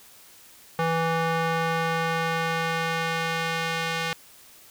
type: tone with band-pass filter sweep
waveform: square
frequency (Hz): 164.6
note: E3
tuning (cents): -2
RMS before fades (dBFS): -26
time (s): 0.79-4.13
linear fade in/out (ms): 0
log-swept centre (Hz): 1000 to 2500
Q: 0.81
effects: white hiss -51 dBFS RMS until 4.7 s